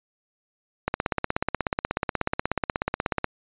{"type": "click train", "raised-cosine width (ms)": 0.5, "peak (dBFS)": -8, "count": 40, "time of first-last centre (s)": [0.88, 3.244], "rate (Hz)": 16.5, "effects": ["resampled to 8000 Hz"]}